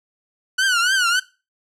sawtooth tone with vibrato, 1471 Hz, F#6, 11 cents flat, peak -12 dBFS, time 0.58-1.2 s, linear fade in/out 10 ms, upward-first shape triangle, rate 3.5 Hz, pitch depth 150 cents each way, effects noise-tail reverb RT60 0.3 s tail -19 dB re dry + low-pass 9000 Hz 12 dB/octave

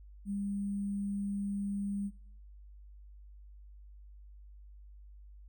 sine tone with sample-and-hold, 200.4 Hz, G3, 38 cents sharp, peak -33 dBFS, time 0.25-2.11 s, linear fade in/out 50 ms, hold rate 8820 Hz, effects noise-tail reverb RT60 0.6 s tail -19 dB re dry + added 50 Hz sine -50 dBFS peak until 5.48 s

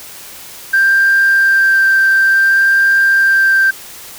sine tone with vibrato, 1577 Hz, G6, 10 cents sharp, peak -6 dBFS, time 0.73-3.71 s, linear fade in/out 10 ms, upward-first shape sine, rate 0.57 Hz, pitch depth 10 cents each way, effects tanh soft clip ceiling -4 dBFS + white hiss -33 dBFS RMS until 4.18 s

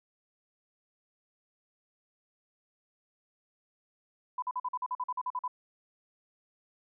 sine tone bursts, 1000 Hz, B5, 21 cents sharp, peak -30 dBFS, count 13, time 4.38-5.479 s, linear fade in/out 5 ms, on 43 ms, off 45 ms, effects none

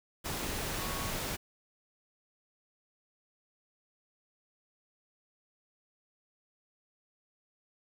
sine tone in noise, 1108.7 Hz, C#6, in tune, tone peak -43 dBFS, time 0.79-1.11 s, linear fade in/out 20 ms, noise pink, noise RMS -36 dBFS, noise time 0.24-1.37 s, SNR -10 dB, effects none

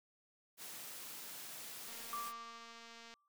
white high-pass noise, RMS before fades -49 dBFS, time 0.57-2.33 s, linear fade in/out 50 ms, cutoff 130 Hz, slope 12 dB/octave
click train, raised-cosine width 0.2 ms, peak -38 dBFS, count 292, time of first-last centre 1.88-3.14 s, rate 231 Hz
sine tone with exponential decay, 1169 Hz, D6, 8 cents flat, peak -38 dBFS, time 2.13-3.28 s, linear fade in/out 1 ms, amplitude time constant 250 ms
effects none

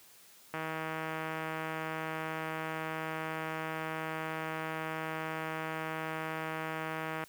click train, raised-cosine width 0.5 ms, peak -22 dBFS, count 1066, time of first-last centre 0.54-7.238 s, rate 159 Hz, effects white hiss -58 dBFS RMS until 7.28 s + high-pass 80 Hz 12 dB/octave

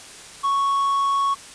triangle tone, 1108.7 Hz, C#6, in tune, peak -16 dBFS, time 0.43-1.35 s, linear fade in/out 20 ms, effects white hiss -41 dBFS RMS until 1.54 s + resampled to 22050 Hz

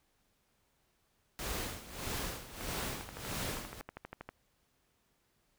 pink noise with tremolo, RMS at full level -37 dBFS, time 1.39-3.81 s, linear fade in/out 0 ms, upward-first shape sine, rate 1.6 Hz, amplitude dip 80%
click train, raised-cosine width 0.5 ms, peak -28 dBFS, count 22, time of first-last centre 2.61-4.29 s, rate 12.5 Hz
effects pink hiss -75 dBFS RMS until 5.58 s

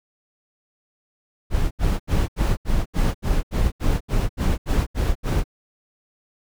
brown noise bursts, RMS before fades -19 dBFS, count 14, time 1.5-5.441 s, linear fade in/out 50 ms, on 210 ms, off 77 ms, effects none

